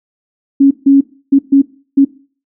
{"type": "tone bursts at uneven times", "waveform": "sine", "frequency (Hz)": 275.9, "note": "C#4", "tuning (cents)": -8, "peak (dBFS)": -3, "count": 5, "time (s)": [[0.6, 0.71], [0.86, 1.01], [1.32, 1.39], [1.52, 1.62], [1.97, 2.05]], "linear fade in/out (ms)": 10, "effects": ["noise-tail reverb RT60 0.4 s tail -18 dB re dry"]}